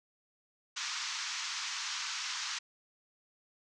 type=band-pass noise; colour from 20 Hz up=white; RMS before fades=-38 dBFS; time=0.76-2.59 s; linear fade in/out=10 ms; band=950 to 6600 Hz; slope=48 dB/octave; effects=none